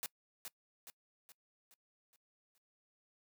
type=noise with echo; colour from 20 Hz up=white; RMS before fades=-40 dBFS; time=0.03-0.06 s; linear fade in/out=0 ms; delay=420 ms; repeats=6; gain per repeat=-6 dB; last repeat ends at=2.58 s; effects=noise-tail reverb RT60 0.1 s tail -23 dB re dry + high-pass 200 Hz 12 dB/octave